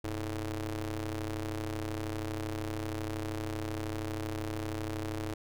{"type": "ring-modulated tone", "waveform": "sawtooth", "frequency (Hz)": 111.7, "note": "A2", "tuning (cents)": 27, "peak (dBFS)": -27, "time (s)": [0.04, 5.34], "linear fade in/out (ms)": 5, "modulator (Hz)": 207, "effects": []}